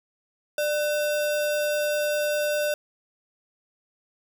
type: tone with sample-and-hold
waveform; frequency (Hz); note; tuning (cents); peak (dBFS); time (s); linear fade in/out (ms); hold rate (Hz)
sine; 595; D5; +22; -22; 0.58-2.74; 2; 2100
effects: none